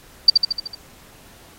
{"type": "tone with echo", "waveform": "sine", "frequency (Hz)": 4647, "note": "D8", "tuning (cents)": -19, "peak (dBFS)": -4, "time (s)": [0.28, 0.3], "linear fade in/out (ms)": 5, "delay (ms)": 75, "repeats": 6, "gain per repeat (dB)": -4, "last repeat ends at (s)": 0.75, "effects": ["pink hiss -48 dBFS RMS until 1.58 s", "AAC 48 kbps"]}